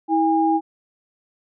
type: tone pair together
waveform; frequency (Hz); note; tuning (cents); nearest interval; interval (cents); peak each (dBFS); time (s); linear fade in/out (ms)
sine; 323.6 / 813; E4 / G#5; -32 / -37; octave + major third; 1595; -18; 0.08-0.61; 50
effects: none